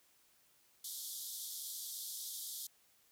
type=band-pass noise; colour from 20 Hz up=white; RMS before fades=-45 dBFS; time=0.84-2.67 s; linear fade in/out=5 ms; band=3300 to 15000 Hz; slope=96 dB/octave; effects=white hiss -70 dBFS RMS until 3.11 s